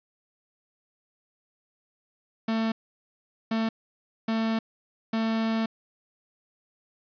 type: tone bursts at uneven times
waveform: 45% pulse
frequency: 223.8 Hz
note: A3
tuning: 30 cents sharp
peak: -24 dBFS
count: 4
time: 2.48-2.72 / 3.51-3.69 / 4.28-4.59 / 5.13-5.66 s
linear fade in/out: 5 ms
effects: resampled to 11025 Hz + 9-bit